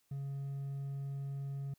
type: tone with hard clipping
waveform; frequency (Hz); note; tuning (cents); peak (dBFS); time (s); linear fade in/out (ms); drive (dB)
triangle; 138.59; C#3; 0; -38; 0.11-1.74; 5; 5
effects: white hiss -75 dBFS RMS until 1.78 s